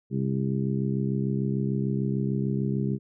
harmonic tone, 66.7 Hz, C2, 34 cents sharp, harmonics 2 / 3 / 4 / 5 / 6, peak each -27 / -28 / -37 / -35 / -35 dBFS, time 0.1-2.99 s, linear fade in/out 50 ms, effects none

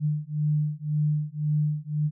sine beating tone pair, 149.6 / 151.5 Hz, D3 / D#3, +32 / -46 cents, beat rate 1.9 Hz, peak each -26 dBFS, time 0-2.11 s, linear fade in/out 50 ms, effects none

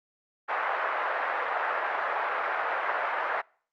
white band-pass noise, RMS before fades -29 dBFS, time 0.48-3.42 s, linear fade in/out 20 ms, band 550 to 1700 Hz, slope 24 dB/octave, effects noise-tail reverb RT60 0.5 s tail -26 dB re dry + Opus 48 kbps

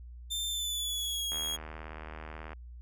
sawtooth tone with pitch glide, 3575 to 3297 Hz, A7 to G#7, +27 to -13 cents, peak -29 dBFS, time 0.3-1.57 s, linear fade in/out 20 ms, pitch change -140 cents, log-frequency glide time 0.47-1.26 s
click train, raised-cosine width 0.5 ms, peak -28 dBFS, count 96, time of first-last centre 1.32-2.532 s, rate 78.4 Hz
effects added 60 Hz sine -44 dBFS peak until 2.81 s

